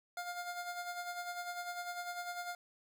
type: tone with tremolo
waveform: 25% pulse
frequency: 706 Hz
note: F5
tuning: 19 cents sharp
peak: -34 dBFS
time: 0.17-2.55 s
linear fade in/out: 2 ms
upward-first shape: sine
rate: 10 Hz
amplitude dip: 55%
effects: none